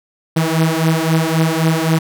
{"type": "beating tone pair", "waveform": "sawtooth", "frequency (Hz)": [159.5, 163.3], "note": ["D#3", "E3"], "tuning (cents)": [43, -16], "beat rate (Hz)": 3.8, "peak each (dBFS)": -12, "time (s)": [0.36, 1.99], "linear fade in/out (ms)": 10, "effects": []}